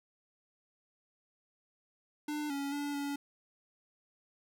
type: tone with pitch steps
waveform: square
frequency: 298.6 / 280.1 / 288.1 / 283.9 Hz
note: D4 / C#4 / D4 / C#4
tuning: +29 / +18 / -33 / +41 cents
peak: -35 dBFS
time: 2.28-3.16 s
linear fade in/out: 5 ms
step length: 220 ms
effects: none